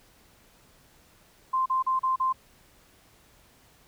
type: tone bursts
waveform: sine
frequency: 1044 Hz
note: C6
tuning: 4 cents flat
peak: -22 dBFS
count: 5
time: 1.53-2.328 s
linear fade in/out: 10 ms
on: 130 ms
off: 37 ms
effects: pink hiss -59 dBFS RMS until 3.87 s